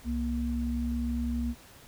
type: tone pair together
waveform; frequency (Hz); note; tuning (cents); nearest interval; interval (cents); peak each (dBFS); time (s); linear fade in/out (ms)
sine; 65.41 / 237; C2 / A#3; 0 / +29; octave + minor seventh; 2229; -31 / -30; 0.04-1.55; 50
effects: pink hiss -53 dBFS RMS until 1.87 s